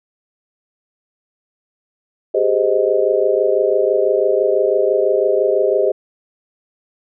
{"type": "chord", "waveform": "sine", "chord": "Ab major seventh", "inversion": "third", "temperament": "just", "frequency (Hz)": [389.3, 415.3, 519.1, 623], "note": ["G4", "Ab4", "C5", "Eb5"], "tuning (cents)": [-12, 0, -14, 2], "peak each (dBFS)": -18, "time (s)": [2.34, 5.92], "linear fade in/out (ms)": 10, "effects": []}